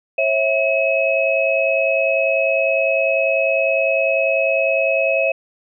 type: tone cluster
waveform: sine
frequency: 543 / 653 / 2561 Hz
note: C#5 / E5 / D#7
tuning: -36 / -17 / +49 cents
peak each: -19 dBFS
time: 0.18-5.32 s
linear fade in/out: 5 ms
effects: none